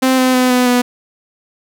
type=tone with pitch steps; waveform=sawtooth; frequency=260.3 / 256.7 / 253.2 / 249.7 / 246.3 Hz; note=C4 / C4 / B3 / B3 / B3; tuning=-9 / -33 / +43 / +19 / -5 cents; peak=-6 dBFS; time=0.02-0.82 s; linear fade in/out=10 ms; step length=160 ms; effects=none